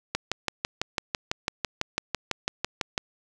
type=click train; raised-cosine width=0.2 ms; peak=-8 dBFS; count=18; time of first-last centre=0.15-2.979 s; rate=6.01 Hz; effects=none